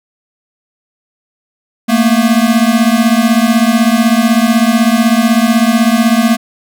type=beating tone pair; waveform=square; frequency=221.5 / 237.5 Hz; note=A3 / A#3; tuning=+12 / +33 cents; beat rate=16 Hz; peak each=-11 dBFS; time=1.88-6.37 s; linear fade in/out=20 ms; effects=none